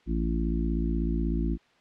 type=harmonic tone; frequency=56.3 Hz; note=A1; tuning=40 cents sharp; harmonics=1 / 3 / 4 / 5 / 6; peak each=-27 / -32 / -33 / -34 / -35 dBFS; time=0.06-1.58 s; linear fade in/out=50 ms; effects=white hiss -62 dBFS RMS until 1.8 s + low-pass 3000 Hz 12 dB/octave